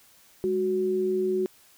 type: tone pair together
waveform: sine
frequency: 205.6 / 370.8 Hz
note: G#3 / F#4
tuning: -17 / +4 cents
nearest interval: minor seventh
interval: 1021 cents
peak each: -32 / -23 dBFS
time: 0.44-1.46 s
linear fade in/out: 0 ms
effects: white hiss -57 dBFS RMS until 1.77 s